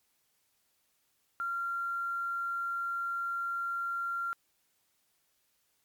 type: tone with quantisation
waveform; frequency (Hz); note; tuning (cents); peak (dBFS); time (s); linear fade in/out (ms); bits
sine; 1380; F6; -21; -31; 1.4-4.33; 0; 10
effects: white hiss -74 dBFS RMS until 5.84 s + MP3 96 kbps